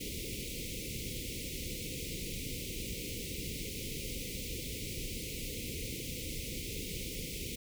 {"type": "band-stop noise", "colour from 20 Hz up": "pink", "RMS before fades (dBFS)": -40, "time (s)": [0, 7.56], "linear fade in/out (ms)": 10, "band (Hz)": [530, 2100], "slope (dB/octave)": 96, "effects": []}